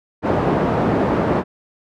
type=band-pass noise; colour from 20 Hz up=pink; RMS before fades=-18 dBFS; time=0.22-1.44 s; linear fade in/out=50 ms; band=140 to 910 Hz; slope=12 dB/octave; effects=none